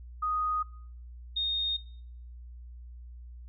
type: tone pair in turn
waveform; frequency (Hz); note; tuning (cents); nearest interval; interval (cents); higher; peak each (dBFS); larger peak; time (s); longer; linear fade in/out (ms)
sine; 1244.5 / 3696; D#6 / A#7; 0 / -16; octave + perfect fifth; 1884; second; -27; neither; 0.22-0.63 / 1.36-1.77; neither; 10
effects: noise-tail reverb RT60 0.6 s tail -21 dB re dry + added 60 Hz sine -43 dBFS peak until 3.48 s